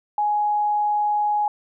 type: tone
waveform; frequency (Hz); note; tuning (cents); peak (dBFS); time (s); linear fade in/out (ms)
sine; 835; G#5; +9; -18; 0.18-1.48; 2
effects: none